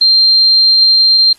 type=tone; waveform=sine; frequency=4170 Hz; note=C8; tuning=7 cents flat; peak=-5 dBFS; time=0.01-1.33 s; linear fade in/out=5 ms; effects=white hiss -47 dBFS RMS until 1.38 s + AAC 32 kbps